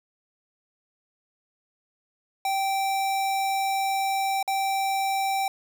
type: tone with dropouts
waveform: square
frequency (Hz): 779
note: G5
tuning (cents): -11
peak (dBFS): -24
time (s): 2.45-5.48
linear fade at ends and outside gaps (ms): 2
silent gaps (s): 4.428-4.477
effects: none